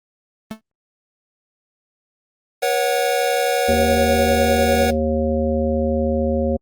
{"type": "tone with exponential decay", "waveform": "45% pulse", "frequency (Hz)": 219.4, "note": "A3", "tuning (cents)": -5, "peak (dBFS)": -22, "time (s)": [0.51, 0.61], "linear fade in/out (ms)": 0, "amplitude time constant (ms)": 21}
{"type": "chord", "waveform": "square", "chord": "B suspended second", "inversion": "none", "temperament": "equal with one note detuned", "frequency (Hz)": [482.6, 554.4, 740], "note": ["B4", "C#5", "F#5"], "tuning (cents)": [-40, 0, 0], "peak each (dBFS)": -22, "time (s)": [2.62, 4.91], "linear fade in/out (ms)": 10}
{"type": "harmonic tone", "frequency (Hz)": 77.78, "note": "D#2", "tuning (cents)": 0, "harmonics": [1, 3, 5, 7, 9], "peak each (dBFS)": [-23, -21, -26, -21, -32], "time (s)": [3.68, 6.57], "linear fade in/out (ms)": 10}
{"effects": ["Opus 24 kbps"]}